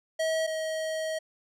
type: tone pair in turn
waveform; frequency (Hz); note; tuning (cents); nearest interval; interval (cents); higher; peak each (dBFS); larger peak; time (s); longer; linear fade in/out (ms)
square; 641 / 634.7; E5 / D#5; -49 / +34; unison; 17; first; -26 / -30; first; 0.19-0.47 / 0.47-1.19; second; 10
effects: low-pass 10000 Hz 12 dB/octave